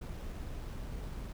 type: noise with sample-and-hold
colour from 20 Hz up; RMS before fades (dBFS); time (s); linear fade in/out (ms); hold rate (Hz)
brown; -41; 0.01-1.33; 10; 8820
effects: none